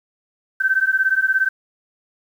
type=beating tone pair; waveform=sine; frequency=1537 / 1554 Hz; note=G6 / G6; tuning=-35 / -16 cents; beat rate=17 Hz; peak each=-18 dBFS; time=0.6-1.49 s; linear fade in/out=10 ms; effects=8-bit